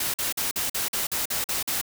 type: noise bursts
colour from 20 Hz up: white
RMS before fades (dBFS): -27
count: 10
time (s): 0-1.814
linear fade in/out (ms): 5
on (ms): 140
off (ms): 46
effects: none